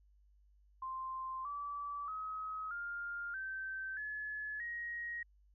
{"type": "tone with pitch steps", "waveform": "sine", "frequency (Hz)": [1046.5, 1154.5, 1273.6, 1405, 1550, 1709.9, 1886.3], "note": ["C6", "D6", "D#6", "F6", "G6", "A6", "A#6"], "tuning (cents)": [0, -30, 40, 10, -20, -50, 20], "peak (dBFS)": -39, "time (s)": [0.82, 5.23], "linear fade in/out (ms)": 5, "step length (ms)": 630, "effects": ["added 50 Hz sine -64 dBFS peak until 5.54 s"]}